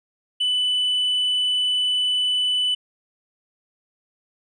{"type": "tone with tanh clipping", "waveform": "sine", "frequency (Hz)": 2990, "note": "F#7", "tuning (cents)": 17, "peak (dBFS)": -19, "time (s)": [0.4, 2.75], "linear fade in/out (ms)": 10, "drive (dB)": 1, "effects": []}